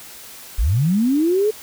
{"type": "linear sweep", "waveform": "sine", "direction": "up", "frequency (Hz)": [38.89, 440], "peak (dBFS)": -14, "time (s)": [0.58, 1.51], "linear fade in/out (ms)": 10, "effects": ["white hiss -39 dBFS RMS until 1.62 s"]}